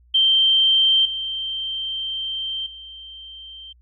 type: tone with level steps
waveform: sine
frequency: 3136 Hz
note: G7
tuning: in tune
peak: -13 / -24 / -36 dBFS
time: 0.14-3.73 s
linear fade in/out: 10 ms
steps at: 1.05 / 2.66 s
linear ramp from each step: 5 ms
effects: added 60 Hz sine -51 dBFS peak until 3.81 s